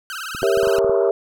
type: tone with vibrato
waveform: sawtooth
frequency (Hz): 1414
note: F6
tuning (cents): +21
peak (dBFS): -24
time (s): 0.1-0.79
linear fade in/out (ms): 0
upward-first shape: sine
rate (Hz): 19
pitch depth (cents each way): 200
type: clicks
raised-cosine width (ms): 3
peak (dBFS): -20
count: 8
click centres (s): 0.349 / 0.422 / 0.574 / 0.632 / 0.673 / 0.785 / 0.846 / 0.896
type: chord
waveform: sine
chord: G diminished seventh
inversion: none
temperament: equal with one note detuned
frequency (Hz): 395 / 466.2 / 554.4 / 659.3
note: G4 / Bb4 / Db5 / Fb5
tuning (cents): +13 / 0 / 0 / 0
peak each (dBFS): -18 / -20 / -22 / -22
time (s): 0.43-1.11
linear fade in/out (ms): 0
type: band-pass noise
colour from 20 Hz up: pink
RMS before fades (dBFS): -34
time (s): 0.62-1.1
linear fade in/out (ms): 5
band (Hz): 820 to 1400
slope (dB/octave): 96
effects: none